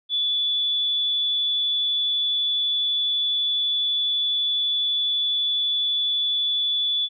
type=tone; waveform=sine; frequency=3452 Hz; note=A7; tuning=34 cents flat; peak=-20 dBFS; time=0.09-7.09 s; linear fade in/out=50 ms; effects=none